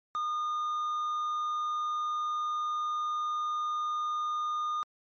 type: tone with hard clipping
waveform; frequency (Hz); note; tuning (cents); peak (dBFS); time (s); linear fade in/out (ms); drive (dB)
triangle; 1220; D#6; -34; -30; 0.15-4.83; 0; 6
effects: MP3 32 kbps